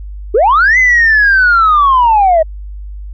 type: linear two-way sweep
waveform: sine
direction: up then down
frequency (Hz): 370 to 2060 to 618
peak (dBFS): -4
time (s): 0.34-2.43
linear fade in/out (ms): 10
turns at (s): 0.78
effects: tanh soft clip ceiling -2 dBFS + added 50 Hz sine -23 dBFS peak until 3.13 s